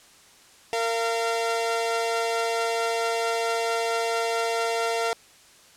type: tone pair together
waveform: sawtooth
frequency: 459.5 / 687 Hz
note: A#4 / F5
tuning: -25 / -29 cents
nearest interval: perfect fifth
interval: 696 cents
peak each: -22 / -23 dBFS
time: 0.73-5.13 s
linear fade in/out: 0 ms
effects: white hiss -53 dBFS RMS until 5.76 s + low-pass 9000 Hz 12 dB/octave